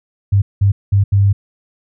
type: tone bursts at uneven times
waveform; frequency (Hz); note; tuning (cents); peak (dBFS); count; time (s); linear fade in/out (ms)
sine; 99.6; G2; +28; -8; 4; 0.32-0.42 / 0.61-0.72 / 0.92-1.04 / 1.12-1.33; 10
effects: none